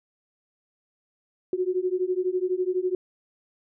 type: beating tone pair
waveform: sine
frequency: 360.9 / 372.9 Hz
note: F#4 / F#4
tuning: -43 / +14 cents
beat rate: 12 Hz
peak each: -26 dBFS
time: 1.53-2.95 s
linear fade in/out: 2 ms
effects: none